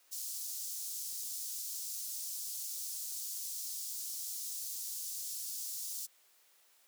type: high-pass noise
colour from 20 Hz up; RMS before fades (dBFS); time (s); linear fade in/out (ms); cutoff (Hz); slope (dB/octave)
pink; -41; 0.11-6.07; 20; 5400; 24
effects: white hiss -67 dBFS RMS until 6.87 s + high-pass 400 Hz 12 dB/octave

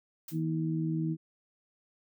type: noise with exponential decay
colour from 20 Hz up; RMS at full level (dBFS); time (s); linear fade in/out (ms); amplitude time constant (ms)
blue; -40; 0.28-0.43; 5; 32
type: harmonic tone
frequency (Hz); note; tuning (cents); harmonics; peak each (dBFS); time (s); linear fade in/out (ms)
79.9; D#2; +47; 2 / 3 / 4; -30 / -40 / -33; 0.31-1.17; 50
effects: none

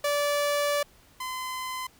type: tone pair in turn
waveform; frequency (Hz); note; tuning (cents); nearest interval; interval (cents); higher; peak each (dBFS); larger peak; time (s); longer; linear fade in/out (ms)
sawtooth; 580 / 1025.1; D5 / C6; -22 / -36; minor seventh; 986; second; -20 / -28; first; 0.04-0.83 / 1.2-1.87; first; 5
effects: pink hiss -58 dBFS RMS until 1.99 s

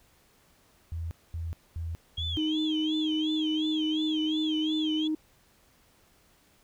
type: tone bursts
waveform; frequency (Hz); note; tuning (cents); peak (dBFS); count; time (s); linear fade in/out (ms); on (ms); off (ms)
sine; 82.8; E2; +8; -31; 4; 0.92-2.37; 0; 190; 230
type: tone with vibrato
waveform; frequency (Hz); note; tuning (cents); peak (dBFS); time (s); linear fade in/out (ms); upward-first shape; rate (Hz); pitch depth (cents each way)
sine; 3237; G#7; -45; -31; 2.17-5.08; 10; sine; 2.8; 140
type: tone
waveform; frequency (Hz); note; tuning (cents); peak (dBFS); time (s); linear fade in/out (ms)
sine; 311.1; D#4; 0; -25; 2.37-5.15; 5
effects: tanh soft clip ceiling -20 dBFS + pink hiss -63 dBFS RMS until 6.63 s

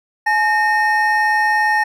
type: tone pair together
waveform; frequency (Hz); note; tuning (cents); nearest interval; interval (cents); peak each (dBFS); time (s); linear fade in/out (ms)
triangle; 851 / 1831.5; G#5 / A#6; +42 / -31; octave + minor second; 1327; -14; 0.26-1.84; 10
effects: none

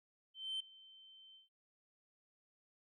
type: tone with ADSR envelope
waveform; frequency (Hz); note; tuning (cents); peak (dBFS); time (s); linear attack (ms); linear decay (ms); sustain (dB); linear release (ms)
sine; 3096; G7; -22; -34; 0.34-1.49; 260; 6; -23; 140
effects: noise-tail reverb RT60 0.4 s tail -23 dB re dry + tanh soft clip ceiling -36 dBFS

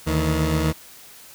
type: tone pair together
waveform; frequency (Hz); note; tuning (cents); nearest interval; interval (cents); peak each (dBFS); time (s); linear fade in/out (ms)
20% pulse; 75.3 / 158.59; D2 / D#3; +44 / +33; octave + minor second; 1289; -17; 0.06-0.73; 20
effects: white hiss -45 dBFS RMS until 1.34 s

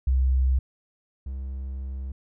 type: tone pair in turn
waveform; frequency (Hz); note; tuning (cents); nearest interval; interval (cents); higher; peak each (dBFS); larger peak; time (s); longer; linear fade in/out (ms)
sine / triangle; 64.9 / 66.3; C2 / C2; -13 / +23; unison; 36; second; -18 / -28; first; 0.07-0.59 / 1.26-2.12; second; 5
effects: none

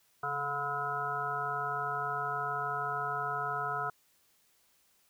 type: harmonic tone with a mistuned harmonic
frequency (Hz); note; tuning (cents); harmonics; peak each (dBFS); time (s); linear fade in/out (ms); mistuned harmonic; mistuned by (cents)
143.5; D3; -40; 1 / 3 / 5 / 7 / 9 / 10; -45 / -43 / -38 / -39 / -35 / -39; 0.23-3.9; 5; 1; -78
effects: white hiss -69 dBFS RMS until 5.09 s

